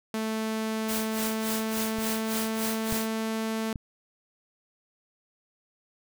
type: tone with pitch glide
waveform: sawtooth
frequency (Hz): 220 to 221.8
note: A3 to A3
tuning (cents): 0 to +14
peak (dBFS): -24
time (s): 0.14-3.73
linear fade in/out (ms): 2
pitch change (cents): +14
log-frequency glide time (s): 1.03-2.7
type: noise with tremolo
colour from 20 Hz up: white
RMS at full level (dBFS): -32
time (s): 0.88-3.08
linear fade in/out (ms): 10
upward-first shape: sine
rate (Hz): 3.5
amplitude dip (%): 90
type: clicks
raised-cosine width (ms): 5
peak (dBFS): -27 / -21 / -22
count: 3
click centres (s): 1.986 / 2.925 / 3.758
effects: none